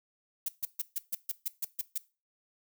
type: noise bursts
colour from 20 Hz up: violet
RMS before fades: -32 dBFS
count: 10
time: 0.46-1.98 s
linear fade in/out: 5 ms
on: 26 ms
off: 140 ms
effects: noise-tail reverb RT60 0.3 s tail -19 dB re dry